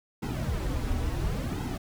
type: noise with flanger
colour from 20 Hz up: brown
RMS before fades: -30 dBFS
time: 0.22-1.78 s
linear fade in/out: 10 ms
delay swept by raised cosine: 1.7 to 5.8 ms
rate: 0.71 Hz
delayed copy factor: -0.8
effects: none